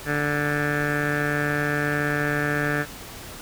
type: tone with low-pass filter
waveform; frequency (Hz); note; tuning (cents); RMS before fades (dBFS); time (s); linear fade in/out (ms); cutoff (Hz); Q
15% pulse; 146.83; D3; 0; -24; 0.05-2.86; 50; 1800; 8.6
effects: pink hiss -39 dBFS RMS until 3.41 s